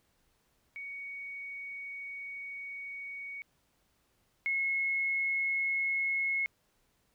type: tone pair in turn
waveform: sine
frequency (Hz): 2237 / 2175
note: C#7 / C#7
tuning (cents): +15 / -33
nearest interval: unison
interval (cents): 48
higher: first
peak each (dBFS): -39 / -28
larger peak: second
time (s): 0.76-3.42 / 4.46-6.46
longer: first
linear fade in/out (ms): 0
effects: pink hiss -73 dBFS RMS until 7.14 s